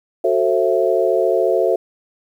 sine chord, F# half-diminished seventh, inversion none, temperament just, 370 / 444 / 532.8 / 666 Hz, F#4 / A4 / C5 / E5, 0 / +16 / +31 / +18 cents, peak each -19 dBFS, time 0.24-1.76 s, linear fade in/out 5 ms, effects 8-bit

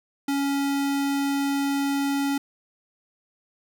square tone, 279.2 Hz, C#4, 13 cents sharp, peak -23 dBFS, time 0.28-2.38 s, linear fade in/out 5 ms, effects none

